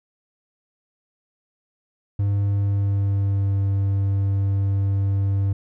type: tone with pitch glide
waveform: triangle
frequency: 100.5 to 98.43 Hz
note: G2 to G2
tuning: +44 to +8 cents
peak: -16 dBFS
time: 2.19-5.53 s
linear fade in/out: 5 ms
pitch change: -36 cents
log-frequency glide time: 2.4-3.59 s
effects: none